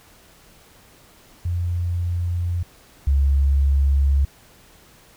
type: tone pair in turn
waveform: sine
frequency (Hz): 87.31 / 69.3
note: F2 / C#2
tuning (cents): 0 / 0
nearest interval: major third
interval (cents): 400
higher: first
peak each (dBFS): -20 / -14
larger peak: second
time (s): 1.45-2.63 / 3.07-4.25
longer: neither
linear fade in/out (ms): 5
effects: pink hiss -51 dBFS RMS until 5.16 s